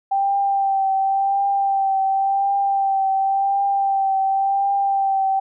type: tone with vibrato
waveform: sine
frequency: 784 Hz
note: G5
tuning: in tune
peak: -16 dBFS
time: 0.11-5.4 s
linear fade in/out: 10 ms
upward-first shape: triangle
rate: 0.92 Hz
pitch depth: 28 cents each way
effects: none